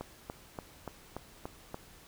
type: click train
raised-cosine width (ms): 1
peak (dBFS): -24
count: 7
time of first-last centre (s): 0.01-1.744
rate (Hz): 3.46
effects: pink hiss -56 dBFS RMS until 2.07 s